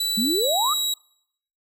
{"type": "tone with pitch glide", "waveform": "sawtooth", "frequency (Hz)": [3955, 3862], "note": ["B7", "B7"], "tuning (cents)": [2, -39], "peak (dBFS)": -19, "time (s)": [0, 0.94], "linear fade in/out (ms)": 5, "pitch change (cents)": -41, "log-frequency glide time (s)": [0.4, 0.5]}
{"type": "exponential sweep", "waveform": "sine", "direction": "up", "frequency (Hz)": [203.8, 1303], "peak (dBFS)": -21, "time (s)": [0.17, 0.74], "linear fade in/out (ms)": 10}
{"effects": ["noise-tail reverb RT60 0.7 s tail -23 dB re dry"]}